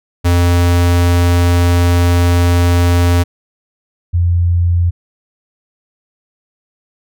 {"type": "tone pair in turn", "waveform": ["square", "sine"], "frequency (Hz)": [87.31, 86.85], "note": ["F2", "F2"], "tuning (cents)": [0, -9], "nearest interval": "unison", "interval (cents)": 9, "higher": "first", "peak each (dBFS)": -9, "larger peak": "neither", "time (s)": [[0.24, 3.24], [4.13, 4.91]], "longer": "first", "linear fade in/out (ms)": 20, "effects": []}